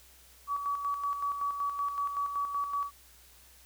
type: tone with tremolo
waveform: sine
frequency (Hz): 1139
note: C#6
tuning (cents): +47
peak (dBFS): -28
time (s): 0.47-2.91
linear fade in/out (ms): 50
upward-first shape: square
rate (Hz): 5.3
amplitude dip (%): 50
effects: added 62 Hz sine -61 dBFS peak until 3.65 s + white hiss -58 dBFS RMS until 3.65 s